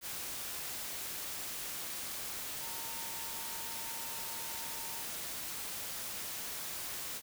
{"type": "tone in noise", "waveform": "sine", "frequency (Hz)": 915, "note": "A#5", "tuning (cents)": -32, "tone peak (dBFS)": -50, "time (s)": [2.58, 5.05], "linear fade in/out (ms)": 50, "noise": "white", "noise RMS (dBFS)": -41, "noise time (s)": [0.01, 7.22], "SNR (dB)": -12, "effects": []}